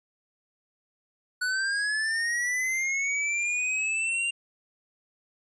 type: linear sweep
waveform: square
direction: up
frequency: 1472 to 2794 Hz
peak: -26 dBFS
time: 1.41-4.31 s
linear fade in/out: 10 ms
effects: resampled to 22050 Hz